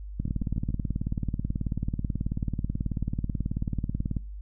two click trains, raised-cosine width 5 ms, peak -16 / -21 dBFS, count 74 / 4, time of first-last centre 0.2-4.167 / 0.28-0.704 s, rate 18.4 / 7.07 Hz, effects noise-tail reverb RT60 0.3 s tail -22 dB re dry + added 50 Hz sine -36 dBFS peak until 4.41 s

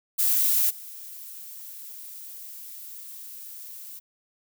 violet noise with level steps, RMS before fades -22 / -41 dBFS, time 0.18-4 s, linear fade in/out 20 ms, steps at 0.69 s, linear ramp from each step 20 ms, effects none

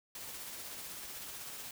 white noise with tremolo, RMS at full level -44 dBFS, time 0.15-1.71 s, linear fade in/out 2 ms, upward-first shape triangle, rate 16 Hz, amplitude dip 30%, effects none

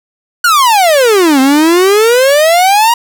45% pulse exponential two-way sweep, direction down then up, 1480 to 259.2 to 961 Hz, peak -5 dBFS, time 0.44-2.94 s, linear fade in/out 5 ms, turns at 1.4 s, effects none

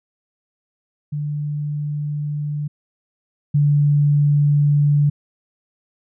sine tone pair in turn, 147.7 / 145.67 Hz, D3 / D3, +10 / -14 cents, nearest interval unison, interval 24 cents, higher first, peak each -21 / -12 dBFS, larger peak second, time 1.12-2.68 / 3.54-5.1 s, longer neither, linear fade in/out 10 ms, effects none

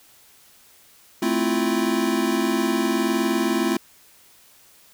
square chord, F major seventh, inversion first, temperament equal, 220 / 261.6 / 329.6 / 349.2 Hz, A3 / C4 / E4 / F4, 0 / 0 / 0 / 0 cents, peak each -26 dBFS, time 1.22-3.77 s, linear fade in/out 5 ms, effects white hiss -53 dBFS RMS until 4.93 s

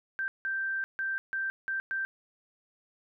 sine tone bursts at uneven times, 1567 Hz, G6, 1 cent flat, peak -29 dBFS, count 6, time 0.19-0.28 / 0.45-0.84 / 0.99-1.18 / 1.33-1.5 / 1.68-1.8 / 1.91-2.05 s, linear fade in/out 0 ms, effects none

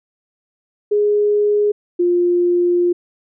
sine tone pair in turn, 415.3 / 351.5 Hz, G#4 / F4, 0 / +11 cents, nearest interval minor third, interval 289 cents, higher first, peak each -12 dBFS, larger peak neither, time 0.91-1.72 / 1.99-2.93 s, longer second, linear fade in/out 10 ms, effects none

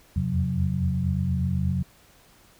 sine tone cluster, 80.8 / 84.9 / 89.4 / 132.3 / 181.8 Hz, E2 / F2 / F2 / C3 / F#3, -34 / -48 / +41 / +20 / -30 cents, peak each -31 / -29 / -31 / -27 / -27 dBFS, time 0.16-1.83 s, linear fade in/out 5 ms, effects pink hiss -56 dBFS RMS until 2.59 s

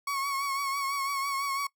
35% pulse tone with vibrato, 1108.7 Hz, C#6, in tune, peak -27 dBFS, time 0.07-1.67 s, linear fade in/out 5 ms, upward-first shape triangle, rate 6 Hz, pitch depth 49 cents each way, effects noise-tail reverb RT60 0.1 s tail -22 dB re dry

